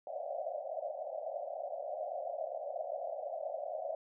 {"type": "band-pass noise", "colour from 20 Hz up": "white", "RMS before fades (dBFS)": -40, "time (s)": [0.07, 3.95], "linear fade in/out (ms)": 2, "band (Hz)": [550, 720], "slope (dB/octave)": 96, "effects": []}